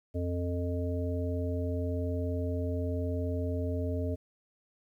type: harmonic tone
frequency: 87.9 Hz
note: F2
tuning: 12 cents sharp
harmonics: 1 / 3 / 5 / 7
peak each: -31 / -36 / -38 / -39 dBFS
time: 0.14-4.16 s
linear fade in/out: 20 ms
effects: 11-bit